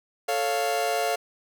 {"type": "chord", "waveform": "40% pulse", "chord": "A augmented", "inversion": "none", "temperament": "equal", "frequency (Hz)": [440, 554.4, 698.5], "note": ["A4", "C#5", "E#5"], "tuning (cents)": [0, 0, 0], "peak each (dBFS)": [-29, -29, -25], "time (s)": [0.28, 1.16], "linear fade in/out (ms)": 10, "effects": []}